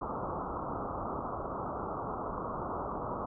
white low-pass noise, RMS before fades -37 dBFS, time 0.01-3.26 s, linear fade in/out 10 ms, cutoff 1300 Hz, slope 96 dB/octave, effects none

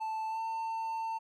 triangle tone with pitch glide, 880 to 898.5 Hz, A5 to A5, 0 to +36 cents, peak -31 dBFS, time 0-1.19 s, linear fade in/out 20 ms, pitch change +36 cents, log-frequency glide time 0.28-0.4 s, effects none

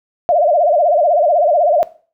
sine tone with vibrato, 643 Hz, E5, 43 cents flat, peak -9 dBFS, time 0.29-1.83 s, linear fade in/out 0 ms, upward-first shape sine, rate 16 Hz, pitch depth 190 cents each way, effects noise-tail reverb RT60 0.4 s tail -18 dB re dry

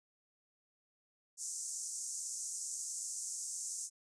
pink band-pass noise, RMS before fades -42 dBFS, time 1.37-3.9 s, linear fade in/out 50 ms, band 6100 to 8900 Hz, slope 48 dB/octave, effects none

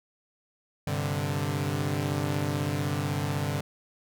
sawtooth chord, G suspended fourth, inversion none, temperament equal, 98 / 130.81 / 146.83 Hz, G2 / C3 / D3, 0 / 0 / 0 cents, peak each -28 / -29 / -26 dBFS, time 0.87-3.61 s, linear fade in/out 5 ms, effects none

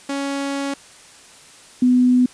sawtooth / sine tone pair in turn, 278.3 / 249.9 Hz, C#4 / B3, +7 / +21 cents, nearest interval major second, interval 186 cents, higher first, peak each -18 / -11 dBFS, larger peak second, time 0.09-0.74 / 1.82-2.26 s, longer first, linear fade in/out 5 ms, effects white hiss -45 dBFS RMS until 2.33 s + resampled to 22050 Hz

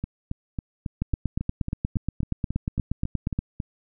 two click trains, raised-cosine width 5 ms, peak -12 / -16 dBFS, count 21 / 14, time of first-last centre 1.02-3.39 / 0.04-3.602 s, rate 8.44 / 3.65 Hz, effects none

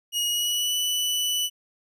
sawtooth tone with pitch glide, 2885 to 2973 Hz, F#7 to F#7, -44 to +8 cents, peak -20 dBFS, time 0.12-1.5 s, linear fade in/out 50 ms, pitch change +52 cents, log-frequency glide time 0.27-0.75 s, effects none

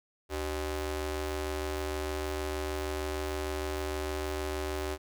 sawtooth ring-modulated tone, 225.5 Hz, A3, 43 cents sharp, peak -25 dBFS, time 0.29-4.98 s, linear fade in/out 50 ms, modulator 156 Hz, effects none

